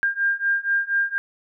sine beating tone pair, 1600 / 1604.2 Hz, G6 / G6, +35 / +40 cents, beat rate 4.2 Hz, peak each -23 / -22 dBFS, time 0.03-1.18 s, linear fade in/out 0 ms, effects none

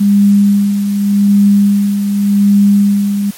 sine tone with tremolo, 201.9 Hz, G#3, 49 cents flat, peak -4 dBFS, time 0-3.31 s, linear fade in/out 10 ms, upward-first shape sine, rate 0.86 Hz, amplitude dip 55%, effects white hiss -34 dBFS RMS until 3.37 s + MP3 64 kbps

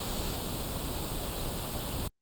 pink noise with comb filter, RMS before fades -34 dBFS, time 0-2.08 s, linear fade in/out 5 ms, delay 0.25 ms, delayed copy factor +0.6, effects Opus 48 kbps

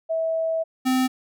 sine / square tone pair in turn, 650 / 258 Hz, E5 / C4, -24 / -24 cents, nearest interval octave + major third, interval 1600 cents, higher first, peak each -21 / -19 dBFS, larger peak second, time 0.09-0.64 / 0.85-1.08 s, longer first, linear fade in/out 20 ms, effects none

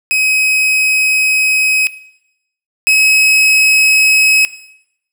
40% pulse tone pair in turn, 2538 / 2557 Hz, D#7 / D#7, +34 / +47 cents, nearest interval unison, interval 13 cents, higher second, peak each -9 / -6 dBFS, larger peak second, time 0.11-1.87 / 2.87-4.45 s, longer first, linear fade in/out 0 ms, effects noise-tail reverb RT60 0.8 s tail -17 dB re dry

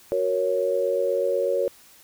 sine chord, F# major, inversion none, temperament equal, 370 / 466.2 / 554.4 Hz, F#4 / A#4 / C#5, 0 / 0 / 0 cents, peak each -28 / -25 / -23 dBFS, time 0.12-1.68 s, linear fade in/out 0 ms, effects white hiss -52 dBFS RMS until 2.03 s

